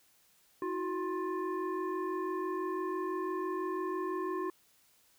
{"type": "tone with frequency modulation", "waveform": "sine", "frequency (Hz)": 370, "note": "F#4", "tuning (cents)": 0, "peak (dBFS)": -32, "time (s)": [0.62, 4.5], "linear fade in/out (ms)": 2, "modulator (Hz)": 694, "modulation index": 1.1, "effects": ["white hiss -67 dBFS RMS until 5.18 s"]}